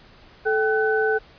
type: tone cluster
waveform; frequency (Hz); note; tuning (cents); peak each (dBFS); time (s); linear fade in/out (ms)
sine; 435.8 / 777 / 1506; A4 / G5 / F#6; -17 / -16 / +30; -20 / -27 / -23; 0.45-1.19; 20
effects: pink hiss -50 dBFS RMS until 1.38 s + resampled to 11025 Hz